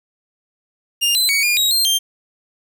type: tone with pitch steps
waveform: sawtooth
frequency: 2811 / 4043 / 2246 / 2419 / 3817 / 4182 / 3171 Hz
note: F7 / B7 / C#7 / D#7 / A#7 / C8 / G7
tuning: +11 / +40 / +22 / -49 / +40 / -2 / +19 cents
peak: -11 dBFS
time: 1.01-1.99 s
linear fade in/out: 20 ms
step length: 140 ms
effects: 8-bit